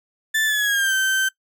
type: tone with pitch glide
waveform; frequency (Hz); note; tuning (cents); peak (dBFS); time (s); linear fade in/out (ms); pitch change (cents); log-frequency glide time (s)
35% pulse; 1760 to 1550; A6 to G6; 0 to -20; -16; 0.34-1.29; 10; -220; 0.45-0.94
effects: noise-tail reverb RT60 0.1 s tail -20 dB re dry